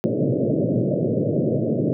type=band-pass noise; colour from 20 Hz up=pink; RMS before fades=-21 dBFS; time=0.04-1.93 s; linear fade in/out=0 ms; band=110 to 620 Hz; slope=96 dB/octave; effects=none